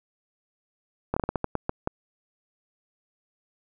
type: slowing click train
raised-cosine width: 1 ms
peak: -11 dBFS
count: 10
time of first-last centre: 1.14-1.874 s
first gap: 25 ms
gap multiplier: 1.28
effects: none